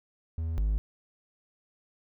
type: tone pair in turn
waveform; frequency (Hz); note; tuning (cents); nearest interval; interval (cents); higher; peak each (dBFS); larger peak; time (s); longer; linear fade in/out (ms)
triangle; 81.4 / 52.08; E2 / G#1; -21 / +6; minor sixth; 773; first; -27 / -22; second; 0.38-0.58 / 0.58-0.78; neither; 0
effects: none